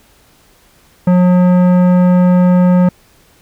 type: tone with tanh clipping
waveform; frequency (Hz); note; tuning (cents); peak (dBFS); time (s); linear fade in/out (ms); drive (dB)
sine; 180; F#3; -47; -8; 1.07-2.89; 5; 14
effects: pink hiss -49 dBFS RMS until 3.41 s